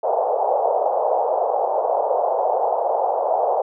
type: band-pass noise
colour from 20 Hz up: white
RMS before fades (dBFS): -20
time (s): 0.03-3.62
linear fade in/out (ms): 10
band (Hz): 480 to 840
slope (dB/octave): 48
effects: none